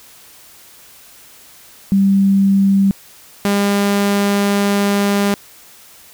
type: tone pair in turn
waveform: sine / sawtooth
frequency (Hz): 196 / 201.5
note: G3 / G3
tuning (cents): 0 / +48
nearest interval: unison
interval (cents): 48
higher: second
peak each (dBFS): -9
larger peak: neither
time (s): 1.92-2.91 / 3.45-5.34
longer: second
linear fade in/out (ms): 0
effects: white hiss -43 dBFS RMS until 6.13 s